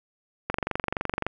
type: click train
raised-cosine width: 0.5 ms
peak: -11 dBFS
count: 19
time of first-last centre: 0.5-1.266 s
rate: 23.5 Hz
effects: none